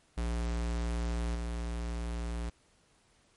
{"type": "tone with level steps", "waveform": "square", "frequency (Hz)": 58.27, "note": "A#1", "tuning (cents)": 0, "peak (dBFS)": [-31, -34], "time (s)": [0.17, 2.5], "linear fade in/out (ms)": 10, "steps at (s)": 1.35, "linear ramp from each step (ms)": 5, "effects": ["pink hiss -67 dBFS RMS until 3.36 s", "MP3 48 kbps"]}